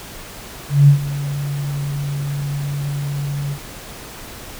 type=tone with ADSR envelope; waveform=sine; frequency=142.4 Hz; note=C#3; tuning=47 cents sharp; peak=-4 dBFS; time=0.69-3.59 s; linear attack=190 ms; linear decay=100 ms; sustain=-16 dB; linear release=74 ms; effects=pink hiss -35 dBFS RMS until 4.59 s